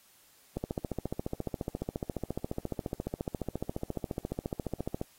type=click train; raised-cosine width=2 ms; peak=-19 dBFS; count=65; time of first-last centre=0.57-5.014 s; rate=14.4 Hz; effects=white hiss -62 dBFS RMS until 5.18 s + AAC 48 kbps